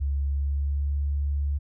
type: tone with pitch glide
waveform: sine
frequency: 69.9 to 71.33 Hz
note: C#2 to D2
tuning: +15 to -50 cents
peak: -23 dBFS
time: 0-1.59 s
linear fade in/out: 20 ms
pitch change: +35 cents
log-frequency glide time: 0.26-0.95 s
effects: none